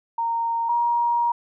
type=tone pair in turn; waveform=sine; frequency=925 / 946.6 Hz; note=A#5 / A#5; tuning=-14 / +26 cents; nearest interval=unison; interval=40 cents; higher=second; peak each=-21 / -18 dBFS; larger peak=second; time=0.18-0.69 / 0.69-1.32 s; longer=second; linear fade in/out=5 ms; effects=none